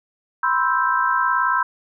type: chord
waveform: sine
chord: C major seventh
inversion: third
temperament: equal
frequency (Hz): 987.8 / 1046.5 / 1318.5 / 1568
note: B5 / C6 / E6 / G6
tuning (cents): 0 / 0 / 0 / 0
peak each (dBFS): -22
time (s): 0.43-1.63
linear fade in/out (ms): 5
effects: none

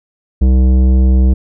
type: tone with tanh clipping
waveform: triangle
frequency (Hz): 64.2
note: C2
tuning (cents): -32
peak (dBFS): -8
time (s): 0.41-1.34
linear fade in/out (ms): 10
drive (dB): 17
effects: none

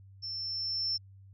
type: tone with level ramp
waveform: sine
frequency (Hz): 5360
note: E8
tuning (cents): +28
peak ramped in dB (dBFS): -36 to -28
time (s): 0.22-0.98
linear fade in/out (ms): 20
effects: added 97 Hz sine -51 dBFS peak until 1.33 s

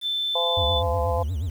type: tone with pitch glide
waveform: sine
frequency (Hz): 3533 to 3507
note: A7 to A7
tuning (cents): +6 to -6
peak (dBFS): -23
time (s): 0.01-0.83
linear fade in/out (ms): 50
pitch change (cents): -12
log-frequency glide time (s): 0.54-0.63
type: harmonic tone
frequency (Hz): 170.8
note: F3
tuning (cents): -38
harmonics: 3 / 4 / 5 / 6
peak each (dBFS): -26 / -28 / -30 / -32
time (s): 0.35-1.23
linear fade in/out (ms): 5
type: tone with vibrato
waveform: triangle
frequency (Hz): 82.41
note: E2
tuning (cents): 0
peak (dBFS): -22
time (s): 0.57-1.5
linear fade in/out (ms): 5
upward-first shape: sine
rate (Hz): 8.3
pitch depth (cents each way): 270
effects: 8-bit

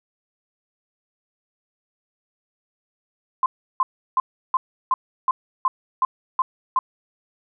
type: tone bursts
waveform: sine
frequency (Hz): 1041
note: C6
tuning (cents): -9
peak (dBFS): -15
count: 10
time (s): 3.43-6.79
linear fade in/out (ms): 2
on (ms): 30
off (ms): 340
effects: none

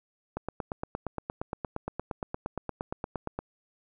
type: click train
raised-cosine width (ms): 1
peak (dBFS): -18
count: 27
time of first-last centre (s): 0.37-3.39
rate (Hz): 8.61
effects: none

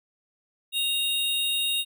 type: tone pair together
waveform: square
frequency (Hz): 2794 / 3734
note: F7 / A#7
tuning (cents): 0 / +2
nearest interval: perfect fourth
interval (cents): 502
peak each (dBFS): -29 / -26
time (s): 0.72-1.85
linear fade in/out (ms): 50
effects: none

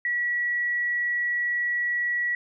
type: tone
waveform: sine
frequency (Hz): 1933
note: B6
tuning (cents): -38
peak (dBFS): -23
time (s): 0.05-2.35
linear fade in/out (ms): 2
effects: none

